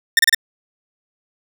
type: tone bursts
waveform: sawtooth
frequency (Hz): 1817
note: A#6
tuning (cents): -45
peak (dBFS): -6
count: 4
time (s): 0.17-0.347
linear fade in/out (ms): 2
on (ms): 21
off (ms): 31
effects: none